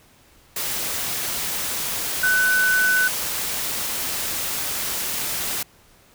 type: tone in noise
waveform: sine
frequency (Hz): 1500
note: F#6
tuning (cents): +23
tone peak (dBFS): -16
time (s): 2.23-3.08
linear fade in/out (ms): 5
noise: white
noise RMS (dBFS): -26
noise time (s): 0.56-5.63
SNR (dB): +7
effects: pink hiss -54 dBFS RMS until 6.14 s